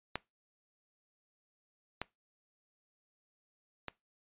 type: clicks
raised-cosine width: 0.3 ms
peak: -17 / -19 / -22 dBFS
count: 3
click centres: 0.156 / 2.016 / 3.883 s
effects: noise-tail reverb RT60 0.2 s tail -21 dB re dry + resampled to 8000 Hz